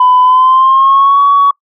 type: tone with pitch glide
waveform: sine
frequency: 1003 to 1125.8 Hz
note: B5 to C#6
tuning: +26 to +26 cents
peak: -3 dBFS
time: 0-1.51 s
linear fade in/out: 5 ms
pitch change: +200 cents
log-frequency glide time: 0.22-1.21 s
effects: noise-tail reverb RT60 0.1 s tail -25 dB re dry + tanh soft clip ceiling 0 dBFS